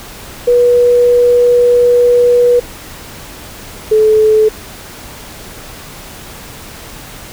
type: tone pair in turn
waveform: sine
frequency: 485.8 / 432.8 Hz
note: B4 / A4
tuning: -29 / -29 cents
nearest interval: major second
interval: 200 cents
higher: first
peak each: -5 dBFS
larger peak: neither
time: 0.47-2.6 / 3.91-4.49 s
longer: first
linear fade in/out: 10 ms
effects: pink hiss -31 dBFS RMS until 7.32 s